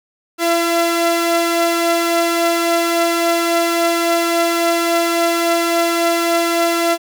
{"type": "tone pair together", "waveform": "sawtooth", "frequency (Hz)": [337.2, 678], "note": ["E4", "E5"], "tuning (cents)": [39, 49], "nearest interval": "octave", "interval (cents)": 1210, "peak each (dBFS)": -13, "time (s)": [0.38, 6.98], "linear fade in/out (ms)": 50, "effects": []}